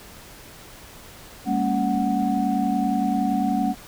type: tone cluster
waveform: sine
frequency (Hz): 199.8 / 230.3 / 277.4 / 741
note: G3 / A#3 / C#4 / F#5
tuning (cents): +33 / -21 / +1 / +2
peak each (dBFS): -25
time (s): 1.45-3.75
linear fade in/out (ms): 50
effects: pink hiss -44 dBFS RMS until 3.87 s